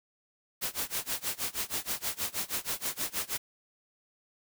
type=noise with tremolo; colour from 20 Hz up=white; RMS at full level=-31 dBFS; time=0.61-3.38 s; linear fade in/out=20 ms; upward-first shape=sine; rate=6.3 Hz; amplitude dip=95%; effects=none